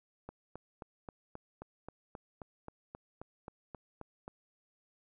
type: click train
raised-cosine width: 1 ms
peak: -30 dBFS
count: 16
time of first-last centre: 0.29-4.279 s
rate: 3.76 Hz
effects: none